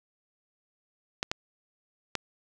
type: clicks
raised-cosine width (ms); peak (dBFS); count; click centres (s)
0.2; -11; 3; 1.229 / 1.315 / 2.153
effects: none